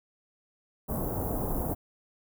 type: band-stop noise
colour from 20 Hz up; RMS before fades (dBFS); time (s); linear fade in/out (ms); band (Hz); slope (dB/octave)
pink; -31; 0.88-1.75; 20; 910 to 13000; 24
effects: none